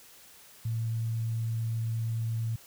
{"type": "tone", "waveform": "sine", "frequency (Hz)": 113.6, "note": "A#2", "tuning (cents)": -44, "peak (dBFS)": -28, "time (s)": [0.65, 2.56], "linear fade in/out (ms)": 5, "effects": ["white hiss -54 dBFS RMS until 2.66 s"]}